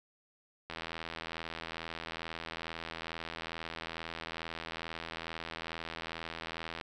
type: click train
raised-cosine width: 0.3 ms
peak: -23 dBFS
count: 504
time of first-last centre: 0.7-6.812 s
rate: 82.3 Hz
effects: none